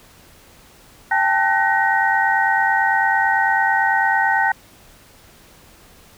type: tone cluster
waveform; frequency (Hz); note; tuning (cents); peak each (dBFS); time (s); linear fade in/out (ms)
sine; 790 / 879 / 1510 / 1881; G5 / A5 / F#6 / A#6; +13 / -2 / +35 / +15; -20; 1.11-4.52; 5
effects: pink hiss -48 dBFS RMS until 6.17 s